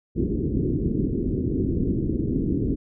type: low-pass noise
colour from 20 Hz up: white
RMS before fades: -24 dBFS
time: 0.15-2.76 s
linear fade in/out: 20 ms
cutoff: 380 Hz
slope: 48 dB/octave
effects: none